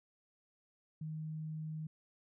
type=tone; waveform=sine; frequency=156.3 Hz; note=D#3; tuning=8 cents sharp; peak=-39 dBFS; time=1.01-1.87 s; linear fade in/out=5 ms; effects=none